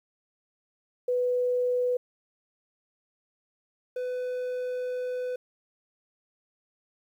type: tone pair in turn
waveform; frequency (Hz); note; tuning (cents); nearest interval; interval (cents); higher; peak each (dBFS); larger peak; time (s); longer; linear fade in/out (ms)
sine / triangle; 495.4 / 500.6; B4 / B4; +5 / +23; unison; 18; second; -23 / -27; first; 1.08-1.97 / 3.96-5.36; second; 5
effects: 10-bit